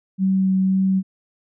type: tone with vibrato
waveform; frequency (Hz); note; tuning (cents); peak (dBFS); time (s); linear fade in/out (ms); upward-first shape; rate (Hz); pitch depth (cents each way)
sine; 190; F#3; +46; -15; 0.18-1.03; 50; sine; 1.9; 8
effects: none

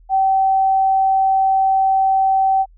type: tone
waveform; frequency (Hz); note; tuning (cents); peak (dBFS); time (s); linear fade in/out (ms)
sine; 770; G5; -31; -12; 0.09-2.66; 50
effects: added 41 Hz sine -44 dBFS peak until 2.77 s

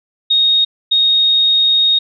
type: tone pair in turn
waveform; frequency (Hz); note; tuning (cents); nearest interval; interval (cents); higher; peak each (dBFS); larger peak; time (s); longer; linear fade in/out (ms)
sine; 3729 / 3729; A#7 / A#7; 0 / 0; unison; 0; neither; -9; neither; 0.3-0.65 / 0.91-1.99; second; 10
effects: none

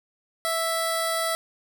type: tone with notch filter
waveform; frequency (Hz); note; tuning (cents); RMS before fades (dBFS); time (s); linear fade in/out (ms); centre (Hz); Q
10% pulse; 659.3; E5; 0; -26; 0.45-1.35; 0; 2700; 1.2
effects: none

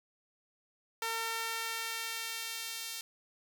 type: tone with high-pass filter sweep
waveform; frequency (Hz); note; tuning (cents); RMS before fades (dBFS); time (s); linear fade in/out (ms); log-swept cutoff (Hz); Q
sawtooth; 453.9; A#4; -46; -38; 1.02-3.01; 2; 980 to 3700; 0.81
effects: none

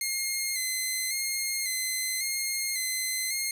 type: tone with vibrato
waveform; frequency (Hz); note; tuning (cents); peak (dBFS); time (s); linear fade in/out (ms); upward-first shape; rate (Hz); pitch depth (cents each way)
10% pulse; 2093; C7; 0; -19; 0.01-3.51; 2; square; 0.91; 35
effects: none

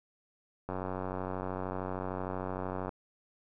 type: click train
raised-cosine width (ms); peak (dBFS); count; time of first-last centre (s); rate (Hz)
1; -22; 206; 0.69-2.892; 93.1
effects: none

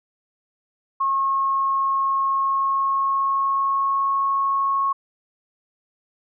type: tone with pitch glide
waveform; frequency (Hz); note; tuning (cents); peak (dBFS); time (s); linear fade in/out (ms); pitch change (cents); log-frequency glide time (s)
sine; 1086 to 1096.7; C#6 to C#6; -36 to -19; -18; 1-4.93; 10; +17; 2.33-4.12
effects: none

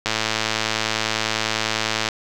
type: click train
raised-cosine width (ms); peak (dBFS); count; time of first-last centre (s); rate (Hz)
0.2; -3; 224; 0.06-2.087; 110
effects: none

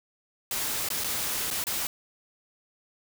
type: noise with dropouts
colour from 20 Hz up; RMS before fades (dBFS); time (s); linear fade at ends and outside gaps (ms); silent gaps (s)
white; -30; 0.51-1.87; 2; 0.888-0.902 / 1.038-1.043 / 1.504-1.51 / 1.64-1.668
effects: none

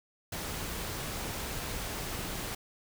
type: noise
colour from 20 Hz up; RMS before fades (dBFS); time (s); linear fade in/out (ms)
pink; -37; 0.32-2.55; 5
effects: none

